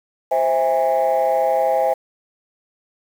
sine chord, C augmented, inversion none, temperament just, 523.3 / 654.1 / 817.6 Hz, C5 / E5 / G#5, 0 / -14 / -27 cents, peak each -18 dBFS, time 0.31-1.94 s, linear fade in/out 10 ms, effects tanh soft clip ceiling -10 dBFS + 7-bit

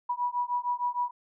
sine beating tone pair, 972 / 978.5 Hz, B5 / B5, -28 / -16 cents, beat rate 6.5 Hz, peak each -30 dBFS, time 0.09-1.11 s, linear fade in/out 10 ms, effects none

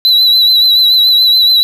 triangle tone with vibrato, 3970 Hz, B7, 8 cents sharp, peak -4 dBFS, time 0.05-1.63 s, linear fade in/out 0 ms, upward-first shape triangle, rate 7 Hz, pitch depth 55 cents each way, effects none

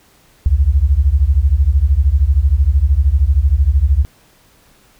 sine beating tone pair, 63.4 / 76.4 Hz, B1 / D#2, +46 / -31 cents, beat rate 13 Hz, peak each -12 dBFS, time 0.46-4.05 s, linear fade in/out 0 ms, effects pink hiss -51 dBFS RMS until 4.99 s

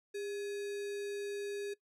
sine tone with sample-and-hold, 404.9 Hz, G#4, 44 cents flat, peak -37 dBFS, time 0.14-1.74 s, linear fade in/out 10 ms, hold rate 2100 Hz, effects noise-tail reverb RT60 0.1 s tail -19 dB re dry + low-pass 11000 Hz 12 dB/octave

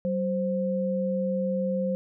sine tone pair together, 190 / 523.3 Hz, F#3 / C5, +46 / 0 cents, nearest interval octave + tritone, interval 1754 cents, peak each -27 / -27 dBFS, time 0.05-1.95 s, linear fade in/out 0 ms, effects none

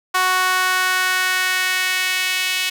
sawtooth tone with high-pass filter sweep, 370 Hz, F#4, in tune, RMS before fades -19 dBFS, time 0.14-2.7 s, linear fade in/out 10 ms, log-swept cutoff 1100 to 2600 Hz, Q 2, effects none

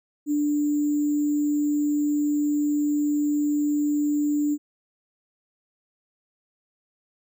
sine tone with sample-and-hold, 294.4 Hz, D4, 4 cents sharp, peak -20 dBFS, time 0.26-4.58 s, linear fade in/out 50 ms, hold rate 7350 Hz, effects none

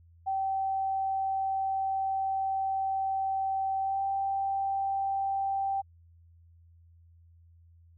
sine tone with pitch glide, 773 to 782.4 Hz, G5 to G5, -24 to -4 cents, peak -27 dBFS, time 0.26-5.82 s, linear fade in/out 20 ms, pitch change +20 cents, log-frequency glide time 3.8-4.02 s, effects added 84 Hz sine -55 dBFS peak until 7.97 s

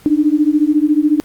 sine beating tone pair, 293.7 / 307.7 Hz, D4 / D#4, 0 / -19 cents, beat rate 14 Hz, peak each -13 dBFS, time 0.06-1.2 s, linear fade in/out 0 ms, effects pink hiss -46 dBFS RMS until 1.24 s + Opus 48 kbps

